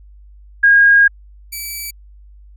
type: tone pair in turn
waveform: sine / 5% pulse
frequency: 1630 / 2305 Hz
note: G#6 / D7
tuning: -33 / -33 cents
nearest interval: tritone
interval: 600 cents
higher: second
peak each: -6 / -15 dBFS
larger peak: first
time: 0.63-1.08 / 1.52-1.91 s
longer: first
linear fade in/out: 10 ms
effects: added 50 Hz sine -39 dBFS peak until 2.56 s